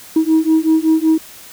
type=beating tone pair; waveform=sine; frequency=316.1 / 321.4 Hz; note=D#4 / E4; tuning=+27 / -44 cents; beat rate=5.3 Hz; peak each=-12 dBFS; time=0.16-1.18 s; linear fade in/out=5 ms; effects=tanh soft clip ceiling -6 dBFS + white hiss -38 dBFS RMS until 1.52 s